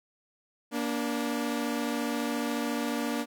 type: tone pair together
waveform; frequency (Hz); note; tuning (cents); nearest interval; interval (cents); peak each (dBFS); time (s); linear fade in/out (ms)
sawtooth; 236.3 / 290.6; A#3 / D4; +24 / -18; major third; 358; -27 / -28; 0.71-3.26; 50
effects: none